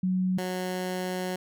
sine / 15% pulse tone pair in turn, 185 / 183.4 Hz, F#3 / F#3, 0 / -15 cents, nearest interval unison, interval 15 cents, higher first, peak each -23 dBFS, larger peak neither, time 0.03-0.38 / 0.38-1.36 s, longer second, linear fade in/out 5 ms, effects none

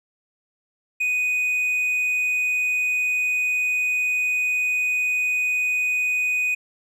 triangle tone, 2489 Hz, D#7, in tune, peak -18 dBFS, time 1-6.55 s, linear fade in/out 10 ms, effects none

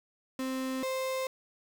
35% pulse tone pair in turn, 261.6 / 523.2 Hz, C4 / C5, 0 / 0 cents, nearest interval octave, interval 1200 cents, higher second, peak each -30 / -29 dBFS, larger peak second, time 0.39-0.83 / 0.83-1.27 s, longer neither, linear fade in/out 2 ms, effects 10-bit

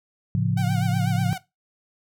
sine chord, A augmented, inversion none, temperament equal with one note detuned, 110 / 137.48 / 174.61 Hz, A2 / C#3 / E#3, 0 / -14 / 0 cents, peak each -24 dBFS, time 0.35-1.33 s, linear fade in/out 0 ms
sawtooth tone with vibrato, 744 Hz, F#5, 9 cents sharp, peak -27 dBFS, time 0.57-1.38 s, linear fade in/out 5 ms, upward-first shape sine, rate 8.2 Hz, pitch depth 90 cents each way
effects noise-tail reverb RT60 0.2 s tail -17 dB re dry

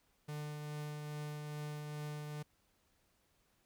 45% pulse tone with tremolo, 149.3 Hz, D3, 29 cents sharp, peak -40 dBFS, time 0.28-2.43 s, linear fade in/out 10 ms, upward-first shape triangle, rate 2.4 Hz, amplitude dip 30%, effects pink hiss -75 dBFS RMS until 3.65 s

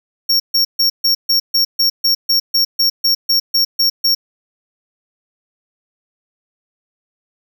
square tone bursts, 5520 Hz, F8, 21 cents flat, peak -11 dBFS, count 16, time 0.29-4.15 s, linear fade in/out 10 ms, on 110 ms, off 140 ms, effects none

